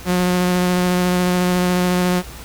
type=tone with vibrato; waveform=sawtooth; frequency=180 Hz; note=F#3; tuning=47 cents flat; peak=-11 dBFS; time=0.05-2.23 s; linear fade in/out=50 ms; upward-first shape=square; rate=14 Hz; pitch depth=9 cents each way; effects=added 60 Hz sine -37 dBFS peak until 2.44 s + pink hiss -37 dBFS RMS until 2.44 s